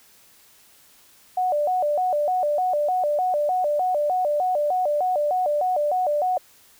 sine tone with vibrato, 659.3 Hz, E5, in tune, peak -19 dBFS, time 1.37-6.38 s, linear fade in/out 5 ms, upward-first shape square, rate 3.3 Hz, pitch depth 190 cents each way, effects white hiss -54 dBFS RMS until 6.79 s

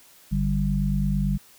harmonic tone, 49 Hz, G1, in tune, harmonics 1 / 3 / 4, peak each -25 / -25 / -25 dBFS, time 0.31-1.38 s, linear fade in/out 20 ms, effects white hiss -53 dBFS RMS until 1.58 s

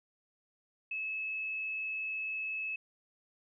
sine tone with frequency modulation, 2594 Hz, E7, 28 cents flat, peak -34 dBFS, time 0.91-2.76 s, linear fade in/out 5 ms, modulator 24.2 Hz, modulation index 0.29, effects none

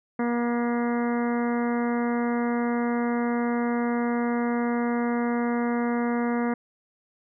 harmonic tone with a mistuned harmonic, 238.5 Hz, A#3, 40 cents sharp, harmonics 1 / 2 / 3 / 4 / 5 / 6 / 7 / 8 / 9, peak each -24 / -30 / -34 / -36 / -38 / -40 / -41 / -42 / -43 dBFS, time 0.19-6.54 s, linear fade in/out 5 ms, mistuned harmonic 9, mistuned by -51 cents, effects none

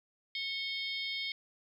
harmonic tone with a mistuned harmonic, 732 Hz, F#5, 19 cents flat, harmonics 3 / 4 / 5 / 6 / 7, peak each -38 / -40 / -42 / -44 / -45 dBFS, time 0.35-1.32 s, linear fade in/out 2 ms, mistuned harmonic 4, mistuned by +150 cents, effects 11-bit

